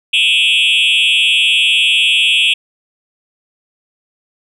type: tone with frequency modulation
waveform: sine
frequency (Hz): 2960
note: F#7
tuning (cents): 0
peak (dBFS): -6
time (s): 0.13-2.54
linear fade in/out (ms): 10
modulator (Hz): 136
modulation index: 3.4
effects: tanh soft clip ceiling -8 dBFS + 8-bit